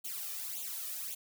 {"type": "noise with flanger", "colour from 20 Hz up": "blue", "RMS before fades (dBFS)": -40, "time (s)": [0.04, 1.15], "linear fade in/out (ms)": 10, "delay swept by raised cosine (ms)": [0.28, 1.68], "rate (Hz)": 1.8, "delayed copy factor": 0.85, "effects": []}